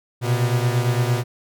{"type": "beating tone pair", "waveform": "45% pulse", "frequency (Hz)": [119.6, 128.4], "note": ["A#2", "C3"], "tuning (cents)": [45, -32], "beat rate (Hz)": 8.8, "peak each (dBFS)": [-19, -23], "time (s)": [0.21, 1.24], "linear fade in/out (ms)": 50, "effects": []}